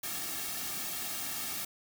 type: noise with comb filter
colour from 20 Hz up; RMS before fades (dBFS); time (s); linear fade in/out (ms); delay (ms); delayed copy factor
white; -37; 0.03-1.65; 5; 2; -0.8
effects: none